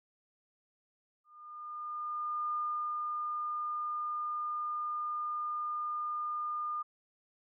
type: tone with ADSR envelope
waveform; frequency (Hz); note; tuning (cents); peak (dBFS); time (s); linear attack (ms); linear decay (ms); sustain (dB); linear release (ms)
sine; 1212; D#6; -46; -31; 1.24-6.83; 1300; 410; -2; 15
effects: none